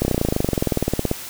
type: slowing click train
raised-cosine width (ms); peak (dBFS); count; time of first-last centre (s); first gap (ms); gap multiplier
2; -5; 26; 0.02-1.114; 30; 1.03
effects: white hiss -34 dBFS RMS until 1.29 s